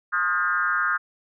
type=tone with frequency modulation; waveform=sine; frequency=1423 Hz; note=F6; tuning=32 cents sharp; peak=-20 dBFS; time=0.12-0.98 s; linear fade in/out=20 ms; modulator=178 Hz; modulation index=1.4; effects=none